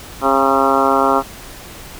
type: harmonic tone with a mistuned harmonic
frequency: 135.6 Hz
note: C#3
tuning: 38 cents flat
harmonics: 2 / 3 / 4 / 5 / 6 / 7 / 8 / 9 / 10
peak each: -20 / -20 / -20 / -20 / -20 / -20 / -20 / -20 / -20 dBFS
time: 0.21-1.23 s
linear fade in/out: 50 ms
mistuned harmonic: 5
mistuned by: +19 cents
effects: pink hiss -35 dBFS RMS until 1.99 s